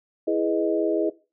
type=chord; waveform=sine; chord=E major seventh; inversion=none; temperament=equal; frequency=329.6 / 415.3 / 493.9 / 622.3 Hz; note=E4 / G#4 / B4 / D#5; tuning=0 / 0 / 0 / 0 cents; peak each=-24 / -25 / -30 / -26 dBFS; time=0.27-1.1 s; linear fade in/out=10 ms; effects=noise-tail reverb RT60 0.3 s tail -19 dB re dry